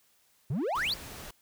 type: exponential sweep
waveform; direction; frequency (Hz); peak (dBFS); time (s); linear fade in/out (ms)
triangle; up; 115.2 to 4896; -26; 0.5-0.94; 5
type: noise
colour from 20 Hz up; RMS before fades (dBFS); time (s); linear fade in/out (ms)
pink; -44; 0.75-1.31; 5
effects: white hiss -67 dBFS RMS until 1.41 s